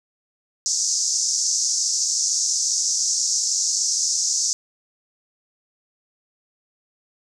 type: band-pass noise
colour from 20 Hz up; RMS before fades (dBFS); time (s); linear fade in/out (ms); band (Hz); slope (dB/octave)
white; -22; 0.66-4.53; 0; 5300 to 6900; 48
effects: none